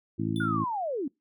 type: harmonic tone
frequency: 54.7 Hz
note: A1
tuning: 9 cents flat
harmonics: 2 / 3 / 4 / 5 / 6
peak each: -33 / -33 / -33 / -33 / -33 dBFS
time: 0.18-0.65 s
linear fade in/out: 20 ms
type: tone with exponential decay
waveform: square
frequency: 3495 Hz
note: A7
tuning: 12 cents flat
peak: -38 dBFS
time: 0.36-0.56 s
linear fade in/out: 1 ms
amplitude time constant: 42 ms
type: linear sweep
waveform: sine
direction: down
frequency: 1473 to 249.8 Hz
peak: -28 dBFS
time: 0.4-1.08 s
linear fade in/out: 5 ms
effects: noise-tail reverb RT60 0.2 s tail -25 dB re dry